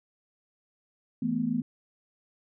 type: chord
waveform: sine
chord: E suspended fourth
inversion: none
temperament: equal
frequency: 164.81 / 220 / 246.9 Hz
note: E3 / A3 / B3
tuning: 0 / 0 / 0 cents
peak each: -34 / -30 / -28 dBFS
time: 1.22-1.62 s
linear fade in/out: 5 ms
effects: none

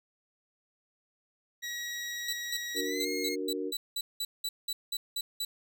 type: tone with pitch glide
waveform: 20% pulse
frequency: 1911 to 2145 Hz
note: A#6 to C7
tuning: +43 to +42 cents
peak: -30 dBFS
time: 1.62-3.36 s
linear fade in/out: 20 ms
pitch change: +199 cents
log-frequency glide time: 2.84-3.08 s
type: tone bursts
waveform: sawtooth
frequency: 3951 Hz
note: B7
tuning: in tune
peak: -28 dBFS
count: 14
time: 2.28-5.45 s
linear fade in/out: 5 ms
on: 50 ms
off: 190 ms
type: chord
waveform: sine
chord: D augmented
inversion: none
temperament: equal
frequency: 293.7 / 370 / 466.2 Hz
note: D4 / F#4 / A#4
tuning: 0 / 0 / 0 cents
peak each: -36 dBFS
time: 2.74-3.73 s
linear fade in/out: 50 ms
effects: none

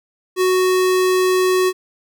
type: tone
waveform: square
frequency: 370 Hz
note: F#4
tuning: in tune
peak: -14 dBFS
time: 0.36-1.73 s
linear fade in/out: 50 ms
effects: none

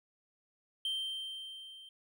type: tone with level ramp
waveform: triangle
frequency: 3136 Hz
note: G7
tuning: in tune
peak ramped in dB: -30 to -49 dBFS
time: 0.85-1.89 s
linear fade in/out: 2 ms
effects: none

